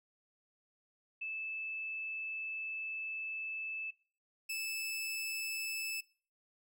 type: tone pair in turn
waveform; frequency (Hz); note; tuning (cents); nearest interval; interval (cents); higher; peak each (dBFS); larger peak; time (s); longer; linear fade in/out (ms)
sine / sawtooth; 2624 / 2624; E7 / E7; -9 / -9; unison; 0; neither; -37 / -33; second; 1.21-3.91 / 4.49-6.01; first; 10
effects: noise-tail reverb RT60 0.4 s tail -21 dB re dry